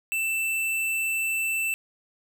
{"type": "tone", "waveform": "square", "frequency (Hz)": 2662, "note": "E7", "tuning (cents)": 16, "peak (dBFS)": -25, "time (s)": [0.12, 1.74], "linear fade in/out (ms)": 0, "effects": []}